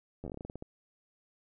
slowing click train, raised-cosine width 2 ms, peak -28 dBFS, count 13, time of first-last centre 0.24-0.624 s, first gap 11 ms, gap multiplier 1.18, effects none

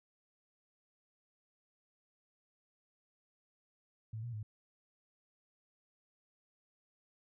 sine tone with pitch steps, 110.4 / 119.4 / 107 Hz, A2 / A#2 / A2, +6 / +42 / -48 cents, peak -39 dBFS, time 4.13-4.43 s, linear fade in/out 5 ms, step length 100 ms, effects none

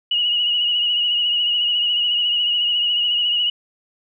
sine tone with vibrato, 2900 Hz, F#7, 35 cents flat, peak -16 dBFS, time 0.11-3.5 s, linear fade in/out 5 ms, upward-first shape sine, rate 14 Hz, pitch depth 36 cents each way, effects none

